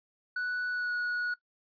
triangle tone with pitch glide, 1480 to 1459.6 Hz, F#6 to F#6, 0 to -24 cents, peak -28 dBFS, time 0.36-1.34 s, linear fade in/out 5 ms, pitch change -24 cents, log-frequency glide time 0.7-0.95 s, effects noise-tail reverb RT60 0.1 s tail -18 dB re dry + resampled to 11025 Hz

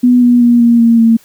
sine tone with pitch steps, 246.9 / 242.9 / 239 / 235.2 / 231.4 / 227.7 Hz, B3 / B3 / A#3 / A#3 / A#3 / A#3, 0 / -29 / +43 / +16 / -13 / -40 cents, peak -4 dBFS, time 0.03-1.17 s, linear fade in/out 10 ms, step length 190 ms, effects white hiss -46 dBFS RMS until 1.24 s

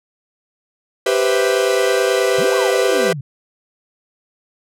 45% pulse chord, C major seventh, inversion second, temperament equal, 392 / 493.9 / 523.3 / 659.3 Hz, G4 / B4 / C5 / E5, 0 / 0 / 0 / 0 cents, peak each -18 / -18 / -21 / -23 dBFS, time 1.06-3.13 s, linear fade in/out 5 ms
sine exponential two-way sweep, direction up then down, 126.6 to 1174.7 to 126.6 Hz, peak -24 dBFS, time 2.38-3.21 s, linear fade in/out 5 ms, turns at 2.55 s
effects low-pass 12000 Hz 12 dB/octave

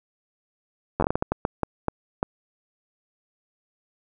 slowing click train, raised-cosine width 1 ms, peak -8 dBFS, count 13, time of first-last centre 1-2.229 s, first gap 10 ms, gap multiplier 1.38, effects none

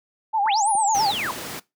sine tone with vibrato, 840 Hz, G#5, 19 cents sharp, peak -18 dBFS, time 0.33-1.12 s, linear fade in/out 20 ms, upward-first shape sine, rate 9 Hz, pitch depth 110 cents each way
sine linear two-way sweep, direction up then down, 888 to 9956 to 888 Hz, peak -24 dBFS, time 0.46-1.31 s, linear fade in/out 0 ms, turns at 0.7 s
clicks, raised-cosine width 2 ms, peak -25 dBFS, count 2, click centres 0.752 / 1.144 s
pink noise, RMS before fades -32 dBFS, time 0.94-1.6 s, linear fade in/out 10 ms
effects noise-tail reverb RT60 0.2 s tail -20 dB re dry + high-pass 150 Hz 12 dB/octave

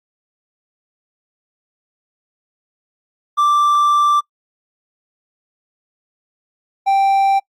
triangle tone pair in turn, 1174.7 / 784 Hz, D6 / G5, 0 / 0 cents, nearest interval perfect fifth, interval 700 cents, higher first, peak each -9 dBFS, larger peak neither, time 3.37-4.21 / 6.86-7.4 s, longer first, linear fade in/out 20 ms, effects noise-tail reverb RT60 0.1 s tail -25 dB re dry + Opus 48 kbps

